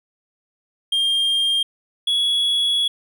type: tone pair in turn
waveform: triangle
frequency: 3207 / 3364 Hz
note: G7 / G#7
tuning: +39 / +22 cents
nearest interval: minor second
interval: 83 cents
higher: second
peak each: -15 dBFS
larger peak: neither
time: 0.92-1.63 / 2.07-2.88 s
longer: second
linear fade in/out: 5 ms
effects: none